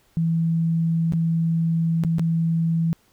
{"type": "tone with dropouts", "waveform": "sine", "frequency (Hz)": 164.81, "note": "E3", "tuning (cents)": 0, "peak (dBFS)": -18, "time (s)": [0.17, 2.93], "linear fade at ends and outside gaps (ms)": 0, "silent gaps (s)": [[1.123, 1.135], [2.037, 2.048], [2.184, 2.195]], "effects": ["pink hiss -61 dBFS RMS until 3.12 s"]}